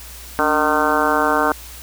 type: harmonic tone with a mistuned harmonic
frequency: 152.7 Hz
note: D#3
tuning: 32 cents flat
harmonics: 2 / 3 / 4 / 5 / 6 / 7 / 8 / 9 / 10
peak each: -23 / -23 / -23 / -23 / -23 / -23 / -23 / -23 / -23 dBFS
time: 0.39-1.52 s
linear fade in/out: 0 ms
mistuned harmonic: 2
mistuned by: -86 cents
effects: added 60 Hz sine -38 dBFS peak until 1.82 s + white hiss -38 dBFS RMS until 1.82 s